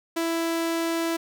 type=tone; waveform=sawtooth; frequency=331.5 Hz; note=E4; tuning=10 cents sharp; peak=-20 dBFS; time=0.16-1.17 s; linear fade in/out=10 ms; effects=none